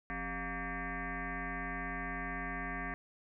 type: tone with frequency modulation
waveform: sine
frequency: 930 Hz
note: A#5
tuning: 4 cents flat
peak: -36 dBFS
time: 0.1-2.94 s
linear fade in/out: 0 ms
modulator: 221 Hz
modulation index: 5.2
effects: none